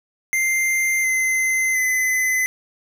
square tone with pitch steps, 2093 / 2061 / 2029 Hz, C7 / C7 / B6, 0 / -27 / +46 cents, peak -18 dBFS, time 0.33-2.46 s, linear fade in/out 0 ms, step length 710 ms, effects none

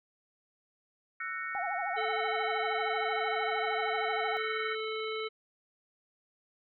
sine chord, F# dominant seventh, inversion third, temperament just, 1332 / 1480 / 1850 / 2220 Hz, E6 / F#6 / A#6 / C#7, +18 / 0 / -14 / +2 cents, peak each -40 dBFS, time 1.2-4.75 s, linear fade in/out 5 ms
sine tone with vibrato, 753 Hz, F#5, 30 cents sharp, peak -33 dBFS, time 1.55-4.37 s, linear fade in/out 0 ms, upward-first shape sine, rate 13 Hz, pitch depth 150 cents each way
harmonic tone, 437.5 Hz, A4, 10 cents flat, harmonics 1 / 3 / 5 / 7 / 9, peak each -35 / -40 / -41 / -44 / -45 dBFS, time 1.96-5.29 s, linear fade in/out 20 ms
effects none

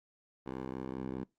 10% pulse tone with band-pass filter sweep, 65 Hz, C2, 11 cents flat, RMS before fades -40 dBFS, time 0.46-1.24 s, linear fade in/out 5 ms, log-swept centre 550 to 310 Hz, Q 0.74, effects noise-tail reverb RT60 0.2 s tail -22 dB re dry + Opus 32 kbps

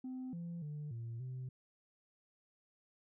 sine tone with pitch steps, 257 / 170.6 / 148.9 / 115.9 / 128.3 Hz, C4 / F3 / D3 / A#2 / C3, -31 / -40 / +24 / -10 / -34 cents, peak -39 dBFS, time 0.04-1.49 s, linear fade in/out 5 ms, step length 290 ms, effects tanh soft clip ceiling -39 dBFS

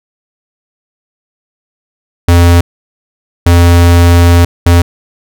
square tone bursts at uneven times, 86.3 Hz, F2, 20 cents flat, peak -3 dBFS, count 3, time 2.28-2.61 / 3.46-4.45 / 4.66-4.82 s, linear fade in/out 5 ms, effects none

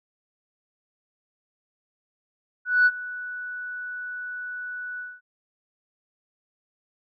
sine tone with ADSR envelope, 1480 Hz, F#6, in tune, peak -12 dBFS, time 2.65-5.21 s, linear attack 210 ms, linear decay 45 ms, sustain -19 dB, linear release 220 ms, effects tanh soft clip ceiling -10 dBFS

